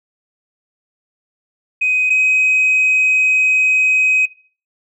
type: tone pair in turn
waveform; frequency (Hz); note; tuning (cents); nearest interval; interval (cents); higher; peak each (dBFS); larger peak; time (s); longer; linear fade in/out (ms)
sine; 2511 / 2525; D#7 / D#7; +15 / +25; unison; 10; second; -12 / -8; second; 1.81-2.1 / 2.1-4.26; second; 10
effects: noise-tail reverb RT60 0.4 s tail -20 dB re dry + tanh soft clip ceiling -8 dBFS